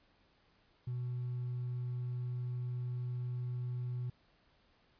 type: tone with hard clipping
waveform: triangle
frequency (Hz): 123.47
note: B2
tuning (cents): 0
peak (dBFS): -35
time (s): 0.87-4.1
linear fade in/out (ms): 5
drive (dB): 2
effects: pink hiss -70 dBFS RMS until 4.99 s + resampled to 11025 Hz